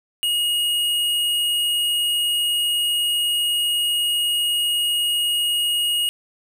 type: tone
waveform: square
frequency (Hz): 2876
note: F#7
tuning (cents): -50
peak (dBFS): -19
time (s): 0.23-6.09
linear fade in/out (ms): 0
effects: 8-bit